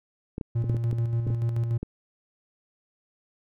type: clicks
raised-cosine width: 3 ms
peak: -19 dBFS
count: 9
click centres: 0.381 / 0.412 / 0.642 / 0.698 / 0.746 / 0.929 / 1.268 / 1.303 / 1.83 s
type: tone with tremolo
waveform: triangle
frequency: 116.54 Hz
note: A#2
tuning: in tune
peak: -20 dBFS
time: 0.55-1.78 s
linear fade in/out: 10 ms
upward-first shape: square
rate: 6.9 Hz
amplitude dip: 40%
effects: none